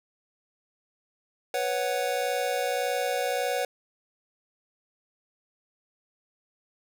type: chord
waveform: square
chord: B suspended second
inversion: none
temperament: just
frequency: 493.9 / 555.6 / 740.8 Hz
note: B4 / C#5 / F#5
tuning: 0 / +4 / +2 cents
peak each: -31 dBFS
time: 1.54-3.65 s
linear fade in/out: 2 ms
effects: none